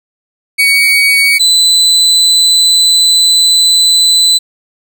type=tone pair in turn; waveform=35% pulse; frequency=2249 / 4007 Hz; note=C#7 / B7; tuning=+24 / +24 cents; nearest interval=minor seventh; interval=1000 cents; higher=second; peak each=-4 dBFS; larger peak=neither; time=0.58-1.39 / 1.39-4.39 s; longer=second; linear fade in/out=20 ms; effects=none